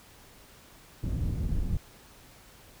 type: low-pass noise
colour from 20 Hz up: pink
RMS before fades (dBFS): -29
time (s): 1.03-1.77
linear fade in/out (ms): 5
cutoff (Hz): 150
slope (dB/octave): 12
effects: pink hiss -54 dBFS RMS until 2.8 s